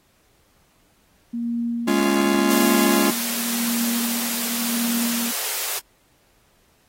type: tone with tremolo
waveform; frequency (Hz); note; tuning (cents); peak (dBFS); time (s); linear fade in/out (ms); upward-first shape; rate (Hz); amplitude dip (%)
sine; 235.1; A#3; +15; -21; 1.33-5.31; 10; sine; 0.9; 70
type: chord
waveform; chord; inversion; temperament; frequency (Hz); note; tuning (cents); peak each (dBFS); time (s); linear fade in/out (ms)
45% pulse; Db major; second; just; 207.9 / 277.2 / 346.5; Ab3 / Db4 / F4; +2 / 0 / -14; -22; 1.87-3.11; 10
type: high-pass noise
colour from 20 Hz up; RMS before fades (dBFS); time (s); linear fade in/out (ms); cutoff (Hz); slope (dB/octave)
white; -26; 2.49-5.8; 20; 350; 96
effects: pink hiss -61 dBFS RMS until 6.88 s + AAC 48 kbps

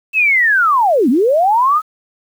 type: linear two-way sweep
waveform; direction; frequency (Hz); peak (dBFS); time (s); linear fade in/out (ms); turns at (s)
sine; down then up; 2663 to 218.6 to 1296; -9; 0.13-1.82; 50; 1.09
effects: 7-bit

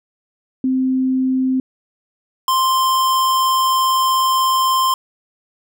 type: tone pair in turn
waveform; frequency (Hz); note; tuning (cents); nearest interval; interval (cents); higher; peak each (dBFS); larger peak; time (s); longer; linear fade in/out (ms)
sine / square; 260 / 1047.2; C4 / C6; -11 / +1; 2 octaves; 2412; second; -14; neither; 0.64-1.6 / 2.48-4.94; second; 2
effects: none

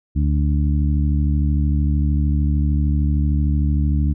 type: harmonic tone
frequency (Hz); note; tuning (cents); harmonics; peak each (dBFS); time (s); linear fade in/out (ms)
73.2; D2; -5; 1 / 2 / 3 / 4; -16 / -22 / -26 / -28; 0.15-4.14; 20
effects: none

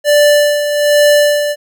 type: tone with tremolo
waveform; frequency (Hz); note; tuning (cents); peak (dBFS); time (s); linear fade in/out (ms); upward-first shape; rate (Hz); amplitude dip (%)
square; 587.3; D5; 0; -6; 0.04-1.56; 50; sine; 1.2; 60
effects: none

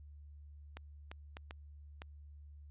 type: clicks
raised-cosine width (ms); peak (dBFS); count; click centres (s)
0.3; -30; 5; 0.77 / 1.115 / 1.369 / 1.509 / 2.019
effects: added 73 Hz sine -51 dBFS peak until 2.7 s + resampled to 8000 Hz

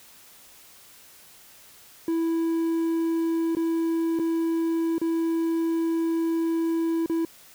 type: tone with dropouts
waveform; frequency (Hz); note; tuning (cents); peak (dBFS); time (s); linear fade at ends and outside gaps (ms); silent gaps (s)
triangle; 329.6; E4; 0; -20; 2.08-7.25; 2; 3.551-3.568 / 4.19-4.196 / 4.982-5.015 / 7.061-7.097
effects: white hiss -51 dBFS RMS until 7.54 s

